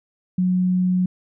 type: tone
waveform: sine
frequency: 182.6 Hz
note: F#3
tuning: 23 cents flat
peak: -16 dBFS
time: 0.38-1.06 s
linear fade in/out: 5 ms
effects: none